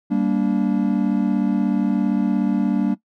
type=chord; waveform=triangle; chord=G minor; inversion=none; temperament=equal with one note detuned; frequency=196 / 233.1 / 289.1 Hz; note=G3 / Bb3 / D4; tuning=0 / 0 / -27 cents; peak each=-19 dBFS; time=0.1-2.95 s; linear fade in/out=20 ms; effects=noise-tail reverb RT60 0.1 s tail -17 dB re dry